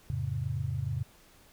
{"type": "chord", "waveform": "sine", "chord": "F augmented", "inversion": "none", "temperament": "just", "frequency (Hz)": [87.31, 109.13, 136.42], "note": ["F2", "A2", "C#3"], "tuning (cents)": [0, -14, -27], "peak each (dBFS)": [-36, -34, -33], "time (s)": [0.1, 1.03], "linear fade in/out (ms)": 0, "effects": ["pink hiss -59 dBFS RMS until 1.52 s"]}